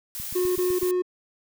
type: noise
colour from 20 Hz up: blue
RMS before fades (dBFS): -34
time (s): 0.15-0.91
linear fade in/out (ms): 0
type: click train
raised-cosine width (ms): 5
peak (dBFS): -28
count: 6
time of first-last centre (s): 0.2-0.831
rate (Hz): 7.93
type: tone bursts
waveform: triangle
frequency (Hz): 362.5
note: F#4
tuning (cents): -35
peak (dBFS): -19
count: 3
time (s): 0.35-1.022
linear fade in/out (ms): 10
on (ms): 210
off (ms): 21
effects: none